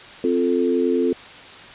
sine chord, F major, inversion second, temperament equal, 261.6 / 349.2 / 440 Hz, C4 / F4 / A4, 0 / 0 / 0 cents, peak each -21 dBFS, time 0.24-1.13 s, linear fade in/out 2 ms, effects white hiss -40 dBFS RMS until 1.74 s + resampled to 8000 Hz

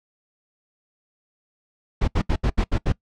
brown noise bursts, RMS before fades -19 dBFS, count 7, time 2.01-2.924 s, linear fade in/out 10 ms, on 68 ms, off 73 ms, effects noise-tail reverb RT60 0.1 s tail -22 dB re dry + low-pass 5000 Hz 12 dB/octave

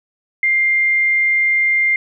sine tone, 2100 Hz, C7, 6 cents sharp, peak -12 dBFS, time 0.43-1.96 s, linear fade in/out 2 ms, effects none

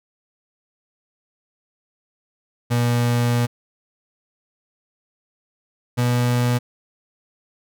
35% pulse tone pair in turn, 120 / 122.17 Hz, B2 / B2, -49 / -18 cents, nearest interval unison, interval 31 cents, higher second, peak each -15 dBFS, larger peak neither, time 2.7-3.47 / 5.97-6.59 s, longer first, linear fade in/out 20 ms, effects none

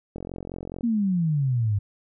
click train, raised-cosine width 2 ms, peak -21 dBFS, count 30, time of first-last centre 0.16-0.809 s, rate 44.7 Hz
sine exponential sweep, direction down, 242 to 98.4 Hz, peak -20 dBFS, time 0.83-1.79 s, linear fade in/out 10 ms
effects none

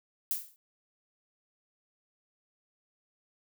violet noise with exponential decay, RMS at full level -28 dBFS, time 0.31-0.56 s, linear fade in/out 0 ms, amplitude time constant 54 ms, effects none

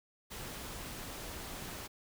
pink noise, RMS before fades -44 dBFS, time 0.3-1.88 s, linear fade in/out 20 ms, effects none

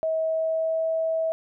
sine tone with pitch glide, 641 to 647.7 Hz, E5 to E5, -49 to -31 cents, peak -22 dBFS, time 0.03-1.32 s, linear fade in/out 0 ms, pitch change +18 cents, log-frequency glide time 0.18-0.87 s, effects none

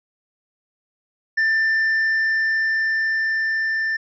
triangle tone with level ramp, 1782 Hz, A6, 22 cents sharp, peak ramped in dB -14 to -18 dBFS, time 1.37-3.97 s, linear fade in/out 10 ms, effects resampled to 16000 Hz

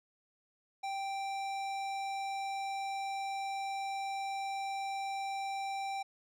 sine tone with hard clipping, 784 Hz, G5, in tune, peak -37 dBFS, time 0.83-6.03 s, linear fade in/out 10 ms, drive 15 dB, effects none

